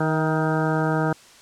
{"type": "harmonic tone with a mistuned harmonic", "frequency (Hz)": 157.2, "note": "D#3", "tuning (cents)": 18, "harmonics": [1, 2, 3, 4, 5, 6, 8, 9, 10], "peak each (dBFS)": [-23, -26, -28, -29, -30, -31, -32, -33, -33], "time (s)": [0, 1.13], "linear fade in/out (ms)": 5, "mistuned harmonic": 4, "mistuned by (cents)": 29, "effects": ["white hiss -49 dBFS RMS until 1.41 s", "low-pass 8000 Hz 12 dB/octave"]}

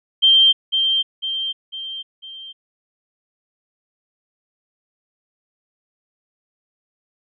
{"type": "tone with echo", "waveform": "sine", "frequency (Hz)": 3154, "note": "G7", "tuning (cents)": 10, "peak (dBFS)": -9, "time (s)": [0.22, 0.53], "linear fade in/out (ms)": 20, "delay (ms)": 500, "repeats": 4, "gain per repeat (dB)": -6, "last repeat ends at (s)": 2.53, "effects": []}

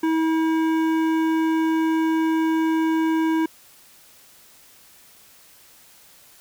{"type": "tone with hard clipping", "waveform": "sine", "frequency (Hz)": 321.6, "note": "E4", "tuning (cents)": -43, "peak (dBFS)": -20, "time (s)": [0.03, 3.46], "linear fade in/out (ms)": 5, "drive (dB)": 13, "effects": ["white hiss -51 dBFS RMS until 6.4 s"]}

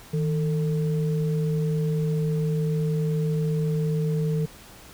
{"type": "tone pair together", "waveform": "sine", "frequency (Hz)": [157.8, 446.3], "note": ["D#3", "A4"], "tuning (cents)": [25, 25], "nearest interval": "octave + tritone", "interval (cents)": 1800, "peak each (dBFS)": [-22, -30], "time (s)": [0.13, 4.46], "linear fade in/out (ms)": 10, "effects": ["pink hiss -47 dBFS RMS until 4.93 s"]}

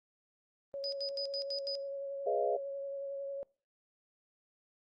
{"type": "tone with vibrato", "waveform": "sine", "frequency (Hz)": 554.4, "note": "C#5", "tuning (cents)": 0, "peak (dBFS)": -37, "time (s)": [0.74, 3.43], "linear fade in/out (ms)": 0, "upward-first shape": "sine", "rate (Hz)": 11, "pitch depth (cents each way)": 15}
{"type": "tone bursts", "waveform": "sine", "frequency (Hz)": 4978, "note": "D#8", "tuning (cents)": 0, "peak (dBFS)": -35, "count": 6, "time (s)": [0.84, 1.753], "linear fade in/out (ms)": 0, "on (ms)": 83, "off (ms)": 83}
{"type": "chord", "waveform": "sine", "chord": "F half-diminished seventh", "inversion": "first", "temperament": "equal with one note detuned", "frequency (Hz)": [415.3, 493.9, 622.3, 688], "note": ["Ab4", "Cb5", "Eb5", "F5"], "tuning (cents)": [0, 0, 0, -26], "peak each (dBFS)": -35, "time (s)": [2.26, 2.57], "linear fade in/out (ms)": 10}
{"effects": ["noise-tail reverb RT60 0.4 s tail -24 dB re dry", "Opus 24 kbps"]}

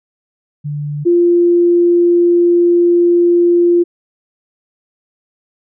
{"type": "tone pair in turn", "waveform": "sine", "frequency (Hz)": [146.83, 347.2], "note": ["D3", "F4"], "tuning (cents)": [0, -10], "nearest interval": "octave + minor third", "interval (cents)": 1490, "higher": "second", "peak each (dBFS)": [-18, -7], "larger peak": "second", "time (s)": [[0.64, 1.05], [1.05, 3.84]], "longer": "second", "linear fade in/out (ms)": 20, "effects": []}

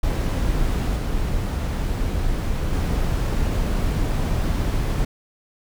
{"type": "noise with level steps", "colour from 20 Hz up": "brown", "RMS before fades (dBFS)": [-21, -23, -21], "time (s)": [0.03, 5.05], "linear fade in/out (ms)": 5, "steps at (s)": [0.96, 2.73], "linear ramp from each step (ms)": 2, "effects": []}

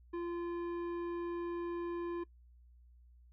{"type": "tone with tanh clipping", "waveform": "sine", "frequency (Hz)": 344.5, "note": "F4", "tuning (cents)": -24, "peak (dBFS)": -38, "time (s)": [0.13, 2.24], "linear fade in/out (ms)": 10, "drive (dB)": 12, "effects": ["noise-tail reverb RT60 0.1 s tail -21 dB re dry", "added 60 Hz sine -58 dBFS peak until 3.32 s"]}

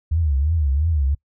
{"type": "tone with vibrato", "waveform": "sine", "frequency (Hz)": 74.9, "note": "D2", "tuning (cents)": 35, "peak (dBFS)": -16, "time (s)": [0.11, 1.15], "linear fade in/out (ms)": 10, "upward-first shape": "triangle", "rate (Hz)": 2.9, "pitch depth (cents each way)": 230, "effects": ["noise-tail reverb RT60 0.1 s tail -24 dB re dry"]}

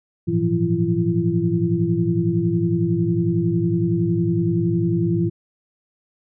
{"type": "tone cluster", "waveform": "sine", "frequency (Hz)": [105.3, 116.3, 166.7, 177.6, 339], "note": ["G#2", "A#2", "E3", "F3", "E4"], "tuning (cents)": [24, -4, 20, 29, 49], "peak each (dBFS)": [-26, -25, -21, -25, -22], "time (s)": [0.27, 5.3], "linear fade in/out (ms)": 20, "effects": []}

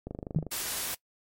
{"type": "click train", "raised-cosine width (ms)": 2, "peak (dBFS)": -23, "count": 11, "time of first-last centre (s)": [0.07, 0.467], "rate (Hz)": 25.2}
{"type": "tone with exponential decay", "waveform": "sine", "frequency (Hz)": 155.56, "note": "D#3", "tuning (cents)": 0, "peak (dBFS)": -18, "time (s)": [0.36, 0.47], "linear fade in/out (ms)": 2, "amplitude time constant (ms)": 22}
{"type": "noise", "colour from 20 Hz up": "white", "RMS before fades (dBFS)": -33, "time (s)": [0.51, 0.95], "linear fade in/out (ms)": 10}
{"effects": ["noise-tail reverb RT60 0.1 s tail -22 dB re dry", "MP3 64 kbps"]}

